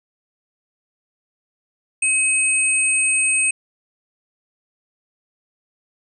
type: tone pair together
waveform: sine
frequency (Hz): 2550 / 8540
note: D#7 / C9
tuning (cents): +42 / +34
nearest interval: octave + major sixth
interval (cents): 2092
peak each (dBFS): -18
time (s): 2.02-3.51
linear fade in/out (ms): 5
effects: none